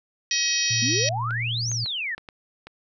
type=harmonic tone; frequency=635 Hz; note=D#5; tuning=35 cents sharp; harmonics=3 / 4 / 5 / 6 / 7 / 8 / 9; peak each=-31 / -29 / -31 / -31 / -29 / -30 / -25 dBFS; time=0.31-1.09 s; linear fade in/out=2 ms
type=tone with pitch glide; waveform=sine; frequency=116.54 to 117.35 Hz; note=A#2 to A#2; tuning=0 to +12 cents; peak=-27 dBFS; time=0.7-1.85 s; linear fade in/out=10 ms; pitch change=+12 cents; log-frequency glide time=0.96-1.45 s
type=exponential two-way sweep; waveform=sine; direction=up then down; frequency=222.8 to 6610 to 1704 Hz; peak=-26 dBFS; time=0.82-2.15 s; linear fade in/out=5 ms; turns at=1.71 s
type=clicks; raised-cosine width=0.3 ms; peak=-24 dBFS; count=6; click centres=1.308 / 1.716 / 1.86 / 2.18 / 2.288 / 2.67 s
effects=none